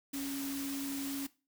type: tone in noise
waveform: sine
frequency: 276.3 Hz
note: C#4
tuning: 6 cents flat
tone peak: -36 dBFS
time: 0.13-1.27 s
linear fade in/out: 10 ms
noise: white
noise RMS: -43 dBFS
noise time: 0.13-1.27 s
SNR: +4 dB
effects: noise-tail reverb RT60 0.3 s tail -18 dB re dry